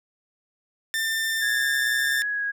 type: tone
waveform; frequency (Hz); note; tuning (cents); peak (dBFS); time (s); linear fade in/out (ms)
sawtooth; 1792; A6; +31; -20; 0.94-2.22; 0
type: tone with vibrato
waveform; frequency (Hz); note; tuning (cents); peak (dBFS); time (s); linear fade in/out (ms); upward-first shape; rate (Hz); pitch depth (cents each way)
sine; 1661.2; G#6; 0; -24; 1.41-2.52; 20; triangle; 2.6; 14
effects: none